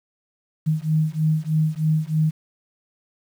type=beating tone pair; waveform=sine; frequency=154.7 / 157.9 Hz; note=D#3 / D#3; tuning=-10 / +26 cents; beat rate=3.2 Hz; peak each=-21 dBFS; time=0.66-2.31 s; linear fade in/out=20 ms; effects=8-bit